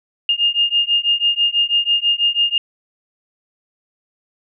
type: beating tone pair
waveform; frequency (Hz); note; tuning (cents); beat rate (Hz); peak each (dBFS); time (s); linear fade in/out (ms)
sine; 2825 / 2831.1; F7 / F7; +19 / +23; 6.1; -17; 0.29-2.58; 2
effects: none